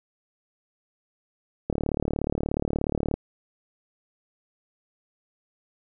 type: click train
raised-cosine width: 2 ms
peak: -12 dBFS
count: 54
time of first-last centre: 1.7-3.14 s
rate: 36.8 Hz
effects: none